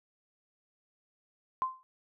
sine tone with exponential decay, 1040 Hz, C6, 11 cents flat, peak -24 dBFS, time 1.62-1.83 s, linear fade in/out 0 ms, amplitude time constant 45 ms, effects none

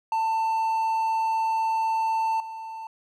triangle tone with level steps, 892 Hz, A5, 23 cents sharp, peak -20 / -32 dBFS, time 0.12-2.87 s, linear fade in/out 2 ms, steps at 2.4 s, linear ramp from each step 2 ms, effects none

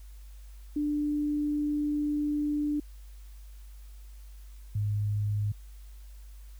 sine tone pair in turn, 295.4 / 103.87 Hz, D4 / G#2, +10 / +1 cents, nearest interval octave + tritone, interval 1809 cents, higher first, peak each -26 / -26 dBFS, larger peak neither, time 0.76-2.8 / 4.75-5.52 s, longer first, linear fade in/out 5 ms, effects added 50 Hz sine -44 dBFS peak until 6.59 s + white hiss -62 dBFS RMS until 6.59 s

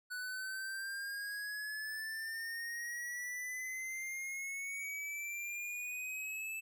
square exponential sweep, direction up, 1480 to 2637 Hz, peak -40 dBFS, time 0.1-6.61 s, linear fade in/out 20 ms, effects none

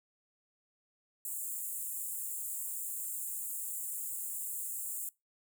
pink high-pass noise, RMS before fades -39 dBFS, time 1.25-5.09 s, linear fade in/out 2 ms, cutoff 7200 Hz, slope 96 dB/octave, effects noise-tail reverb RT60 0.2 s tail -22 dB re dry

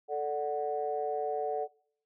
sine chord, D major, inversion second, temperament equal, 440 / 587.3 / 740 Hz, A4 / D5 / F#5, 0 / 0 / 0 cents, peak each -33 / -36 / -33 dBFS, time 0.08-1.68 s, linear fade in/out 50 ms, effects noise-tail reverb RT60 0.6 s tail -23 dB re dry + tanh soft clip ceiling -20 dBFS

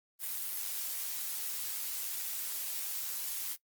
blue noise with amplitude modulation, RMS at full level -35 dBFS, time 0.19-3.57 s, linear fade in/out 50 ms, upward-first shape sine, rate 100 Hz, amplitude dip 50%, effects noise-tail reverb RT60 0.1 s tail -20 dB re dry + Opus 32 kbps

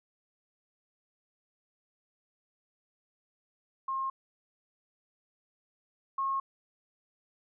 sine tone pair in turn, 1069 / 1083.9 Hz, C6 / C#6, +37 / -39 cents, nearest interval unison, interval 24 cents, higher second, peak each -30 / -28 dBFS, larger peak second, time 3.88-4.1 / 6.18-6.4 s, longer neither, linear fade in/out 5 ms, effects none

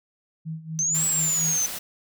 sine tone with tremolo, 159.9 Hz, D#3, 48 cents sharp, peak -28 dBFS, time 0.45-1.59 s, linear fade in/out 20 ms, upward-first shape sine, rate 4.2 Hz, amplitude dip 80%
sine linear two-way sweep, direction up then down, 6090 to 7790 to 6090 Hz, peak -21 dBFS, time 0.79-1.66 s, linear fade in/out 0 ms, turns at 1.05 s
white noise, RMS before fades -33 dBFS, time 0.94-1.79 s, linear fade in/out 10 ms
effects none

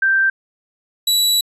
sine / sawtooth tone pair in turn, 1568 / 3928 Hz, G6 / B7, 0 / -10 cents, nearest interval octave + major third, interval 1590 cents, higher second, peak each -12 / -10 dBFS, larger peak second, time 0.02-0.3 / 1.07-1.41 s, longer second, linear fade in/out 5 ms, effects resampled to 32000 Hz

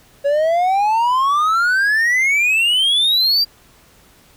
triangle exponential sweep, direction up, 555 to 4762 Hz, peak -11 dBFS, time 0.24-3.45 s, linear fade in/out 20 ms, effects pink hiss -50 dBFS RMS until 4.36 s

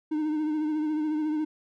triangle tone with vibrato, 306.7 Hz, D#4, 25 cents flat, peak -23 dBFS, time 0.11-1.45 s, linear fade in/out 10 ms, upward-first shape triangle, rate 14 Hz, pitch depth 46 cents each way, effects none

